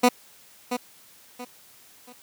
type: tone with echo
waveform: 15% pulse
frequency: 246.9 Hz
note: B3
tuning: in tune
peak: -8 dBFS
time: 0.03-0.09 s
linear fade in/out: 10 ms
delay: 680 ms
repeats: 3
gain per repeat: -10 dB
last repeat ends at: 2.13 s
effects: white hiss -53 dBFS RMS until 2.22 s + high-pass 80 Hz 12 dB/octave